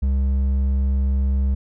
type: tone with hard clipping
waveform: sine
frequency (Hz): 67.3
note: C2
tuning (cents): +49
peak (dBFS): -18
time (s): 0.02-1.55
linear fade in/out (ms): 10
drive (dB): 5
effects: none